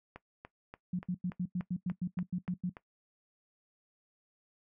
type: click train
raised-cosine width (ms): 0.5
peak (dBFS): -30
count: 10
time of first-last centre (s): 0.16-2.769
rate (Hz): 3.45
type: tone bursts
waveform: sine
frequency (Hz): 179.6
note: F3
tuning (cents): +49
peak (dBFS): -30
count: 12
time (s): 0.93-2.696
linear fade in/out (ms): 5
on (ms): 61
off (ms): 94
effects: noise-tail reverb RT60 0.1 s tail -17 dB re dry